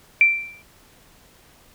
sine tone with exponential decay, 2349 Hz, D7, in tune, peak -8 dBFS, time 0.21-0.62 s, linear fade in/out 1 ms, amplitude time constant 87 ms, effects pink hiss -53 dBFS RMS until 1.74 s

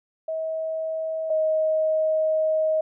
sine tone pair in turn, 640 / 629 Hz, D#5 / D#5, +49 / +19 cents, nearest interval unison, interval 30 cents, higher first, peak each -25 / -19 dBFS, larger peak second, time 0.28-1.3 / 1.3-2.81 s, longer second, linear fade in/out 5 ms, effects none

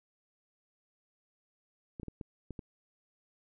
clicks, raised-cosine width 3 ms, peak -28 dBFS, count 6, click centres 1.998 / 2.032 / 2.083 / 2.212 / 2.507 / 2.592 s, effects none

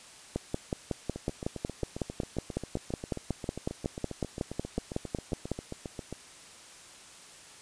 two click trains, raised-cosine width 2 ms, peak -23 / -16 dBFS, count 38 / 29, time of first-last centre 1.16-6.126 / 0.36-5.517 s, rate 7.45 / 5.43 Hz, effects white hiss -51 dBFS RMS until 7.61 s + resampled to 22050 Hz

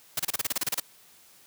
white noise bursts, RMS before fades -27 dBFS, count 12, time 0.17-0.8 s, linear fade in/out 5 ms, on 25 ms, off 30 ms, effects white hiss -56 dBFS RMS until 1.46 s + high-pass 80 Hz 12 dB/octave

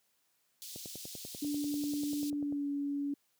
pink high-pass noise, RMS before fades -46 dBFS, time 0.62-2.3 s, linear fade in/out 0 ms, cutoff 3700 Hz, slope 24 dB/octave
click train, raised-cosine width 2 ms, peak -32 dBFS, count 19, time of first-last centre 0.76-2.525 s, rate 10.2 Hz
sine tone with pitch glide, 291.4 to 284.1 Hz, D4 to C#4, -13 to +43 cents, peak -32 dBFS, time 1.42-3.14 s, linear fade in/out 5 ms, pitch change -44 cents, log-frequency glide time 2.31-2.69 s
effects white hiss -75 dBFS RMS until 3.39 s + high-pass 100 Hz 12 dB/octave

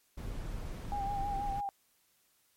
brown noise, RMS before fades -39 dBFS, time 0.17-1.61 s, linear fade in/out 10 ms
sine tone with vibrato, 802 Hz, G5, 39 cents sharp, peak -33 dBFS, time 0.92-1.69 s, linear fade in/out 0 ms, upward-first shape sine, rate 6.2 Hz, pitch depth 34 cents each way
effects white hiss -71 dBFS RMS until 2.56 s + MP3 64 kbps

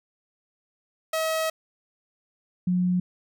sawtooth / sine tone pair in turn, 640 / 180.32 Hz, D#5 / F#3, +49 / -44 cents, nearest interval octave + minor seventh, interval 2193 cents, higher first, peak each -20 dBFS, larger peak neither, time 1.13-1.5 / 2.67-3 s, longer first, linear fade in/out 5 ms, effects none

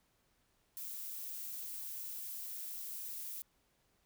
violet noise, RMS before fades -44 dBFS, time 0.77-3.42 s, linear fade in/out 0 ms, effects pink hiss -75 dBFS RMS until 4.05 s

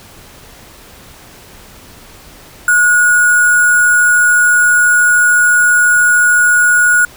sine tone with sample-and-hold, 1453 Hz, F#6, 32 cents flat, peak -6 dBFS, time 2.68-7.05 s, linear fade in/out 2 ms, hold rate 8820 Hz, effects pink hiss -38 dBFS RMS until 7.16 s

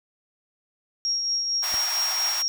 sine tone with tremolo, 5590 Hz, F8, 1 cent sharp, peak -21 dBFS, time 1.05-2.48 s, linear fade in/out 0 ms, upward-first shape triangle, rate 4.4 Hz, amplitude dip 40%
pink high-pass noise, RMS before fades -32 dBFS, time 1.62-2.43 s, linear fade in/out 20 ms, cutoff 670 Hz, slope 48 dB/octave
pink noise with exponential growth, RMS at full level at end -33 dBFS, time 1.68-1.75 s, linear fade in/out 1 ms, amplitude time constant 15 ms
effects none

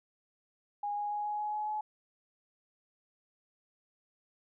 sine tone with pitch steps, 822 / 826.8 / 831.6 / 836.4 / 841.2 / 846.1 / 851 Hz, G#5 / G#5 / G#5 / G#5 / G#5 / G#5 / G#5, -18 / -8 / +2 / +12 / +22 / +32 / +42 cents, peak -32 dBFS, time 0.83-1.81 s, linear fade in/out 5 ms, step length 140 ms, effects none

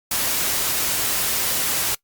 white noise, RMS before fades -22 dBFS, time 0.11-1.95 s, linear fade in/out 5 ms, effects noise-tail reverb RT60 0.1 s tail -22 dB re dry + Opus 48 kbps

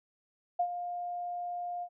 sine tone with ADSR envelope, 706 Hz, F5, 19 cents sharp, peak -24 dBFS, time 0.59-1.89 s, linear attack 9 ms, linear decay 72 ms, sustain -10 dB, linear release 66 ms, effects none

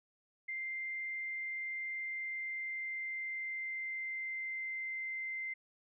sine tone with pitch glide, 2093 to 2080 Hz, C7 to C7, 0 to -11 cents, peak -37 dBFS, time 0.48-5.54 s, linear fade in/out 10 ms, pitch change -11 cents, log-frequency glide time 1.87-4.97 s, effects none

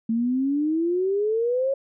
sine exponential sweep, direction up, 222.5 to 553 Hz, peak -20 dBFS, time 0.09-1.74 s, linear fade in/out 5 ms, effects none

